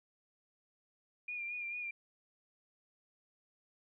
sine tone with vibrato, 2414 Hz, D7, 47 cents sharp, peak -38 dBFS, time 1.28-1.91 s, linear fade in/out 5 ms, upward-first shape sine, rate 4.5 Hz, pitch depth 37 cents each way, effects none

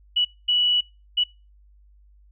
sine tone bursts at uneven times, 2944 Hz, F#7, 9 cents flat, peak -17 dBFS, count 3, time 0.16-0.25 / 0.48-0.81 / 1.17-1.24 s, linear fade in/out 10 ms, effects noise-tail reverb RT60 0.3 s tail -25 dB re dry + added 50 Hz sine -51 dBFS peak until 2.31 s

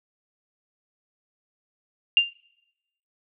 sine tone with exponential decay, 2794 Hz, F7, in tune, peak -10 dBFS, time 2.17-2.32 s, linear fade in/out 1 ms, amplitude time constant 32 ms, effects noise-tail reverb RT60 0.9 s tail -24 dB re dry

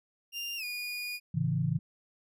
30% pulse tone with pitch glide, 2794 to 2446 Hz, F7 to D#7, 0 to -30 cents, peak -32 dBFS, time 0.32-1.2 s, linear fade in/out 50 ms, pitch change -230 cents, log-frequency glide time 0.57-0.64 s
sine chord, A major, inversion none, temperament equal, 110 / 138.59 / 164.81 Hz, A2 / C#3 / E3, 0 / 0 / 0 cents, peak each -34 / -30 / -30 dBFS, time 1.34-1.79 s, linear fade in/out 10 ms
effects none

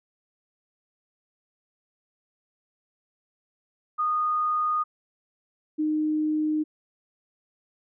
sine tone pair in turn, 1232 / 307.2 Hz, D#6 / D#4, -17 / -22 cents, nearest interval 2 octaves, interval 2405 cents, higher first, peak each -22 dBFS, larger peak neither, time 3.98-4.84 / 5.78-6.64 s, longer neither, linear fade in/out 20 ms, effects none

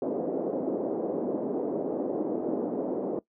pink band-pass noise, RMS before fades -30 dBFS, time 0.02-3.19 s, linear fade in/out 2 ms, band 260 to 560 Hz, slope 24 dB/octave, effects noise-tail reverb RT60 0.1 s tail -19 dB re dry

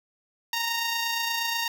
10% pulse tone with amplitude modulation, 927 Hz, A#5, 10 cents flat, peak -16 dBFS, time 0.53-1.68 s, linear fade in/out 2 ms, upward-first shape sine, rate 28.4 Hz, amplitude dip 30%, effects none

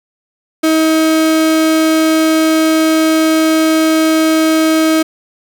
35% pulse tone, 317.9 Hz, D#4, 37 cents sharp, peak -7 dBFS, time 0.63-5.03 s, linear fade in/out 10 ms, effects none

